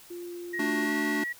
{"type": "tone", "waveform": "sine", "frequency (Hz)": 349.2, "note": "F4", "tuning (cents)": 0, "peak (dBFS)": -36, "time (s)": [0.1, 0.87], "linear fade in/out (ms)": 10}
{"type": "tone with pitch glide", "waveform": "sine", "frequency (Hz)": [1886, 1923.4], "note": ["A#6", "B6"], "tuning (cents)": [20, -46], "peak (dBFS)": -30, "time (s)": [0.53, 1.33], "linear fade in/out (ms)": 10, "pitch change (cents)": 34, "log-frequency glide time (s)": [0.82, 0.92]}
{"type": "chord", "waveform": "square", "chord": "D major", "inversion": "second", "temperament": "equal", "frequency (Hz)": [220, 293.7, 370], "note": ["A3", "D4", "F#4"], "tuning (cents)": [0, 0, 0], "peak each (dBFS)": [-34, -30, -36], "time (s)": [0.59, 1.24], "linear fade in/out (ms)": 5}
{"effects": ["white hiss -52 dBFS RMS until 1.39 s"]}